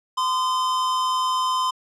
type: tone pair together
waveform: square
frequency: 1027 / 1218.3 Hz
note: C6 / D#6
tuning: -33 / -37 cents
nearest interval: minor third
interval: 296 cents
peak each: -21 / -32 dBFS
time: 0.17-1.71 s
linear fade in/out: 10 ms
effects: low-pass 7000 Hz 12 dB/octave